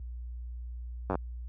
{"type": "slowing click train", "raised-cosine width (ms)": 1, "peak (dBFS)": -16, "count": 6, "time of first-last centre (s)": [1.1, 1.154], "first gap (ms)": 10, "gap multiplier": 1.04, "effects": ["added 60 Hz sine -34 dBFS peak until 1.48 s", "high-pass 60 Hz 12 dB/octave"]}